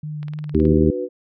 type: tone with vibrato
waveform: sine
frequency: 150.5 Hz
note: D3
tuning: 43 cents sharp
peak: -26 dBFS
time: 0.03-0.73 s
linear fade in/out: 5 ms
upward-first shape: sine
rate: 3.6 Hz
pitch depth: 21 cents each way
type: click train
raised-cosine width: 0.3 ms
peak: -25 dBFS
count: 9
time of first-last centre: 0.23-0.653 s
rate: 18.9 Hz
type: harmonic tone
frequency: 77.78 Hz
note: D#2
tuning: in tune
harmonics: 1 / 2 / 3 / 4 / 5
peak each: -20 / -20 / -19 / -19 / -19 dBFS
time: 0.54-0.91 s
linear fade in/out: 10 ms
type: chord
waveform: sine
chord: B minor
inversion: first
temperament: just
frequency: 296.3 / 370.4 / 493.9 Hz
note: D4 / F#4 / B4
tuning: +15 / +2 / 0 cents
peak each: -30 / -26 / -25 dBFS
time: 0.58-1.09 s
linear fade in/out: 50 ms
effects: none